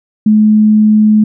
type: tone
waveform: sine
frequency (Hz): 213.9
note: A3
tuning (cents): -49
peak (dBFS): -4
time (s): 0.26-1.24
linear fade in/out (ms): 5
effects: none